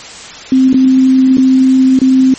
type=tone with dropouts; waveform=sine; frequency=261.3 Hz; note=C4; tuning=2 cents flat; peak=-4 dBFS; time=0.52-2.34 s; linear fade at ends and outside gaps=2 ms; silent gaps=0.73-0.742 / 1.371-1.381 / 1.99-2.016 s; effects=white hiss -29 dBFS RMS until 2.38 s + MP3 32 kbps